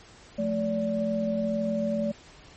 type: tone cluster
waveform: sine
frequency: 176.6 / 218.7 / 577 Hz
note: F3 / A3 / D5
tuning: +20 / -10 / -31 cents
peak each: -36 / -27 / -28 dBFS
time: 0.38-2.12 s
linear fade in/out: 10 ms
effects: pink hiss -51 dBFS RMS until 2.56 s + MP3 32 kbps